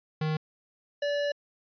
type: tone pair in turn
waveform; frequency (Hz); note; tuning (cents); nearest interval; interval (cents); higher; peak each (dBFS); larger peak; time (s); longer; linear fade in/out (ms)
square; 155.56 / 577.6; D#3 / D5; 0 / -29; octave + major seventh; 2271; second; -27; neither; 0.21-0.37 / 1.02-1.32; second; 5
effects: resampled to 11025 Hz